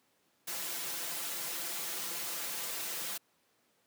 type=noise with comb filter; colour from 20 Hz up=white; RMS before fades=-38 dBFS; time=0.47-3.18 s; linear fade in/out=10 ms; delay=5.9 ms; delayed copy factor=+0.9; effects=pink hiss -72 dBFS RMS until 3.86 s + high-pass 200 Hz 12 dB/octave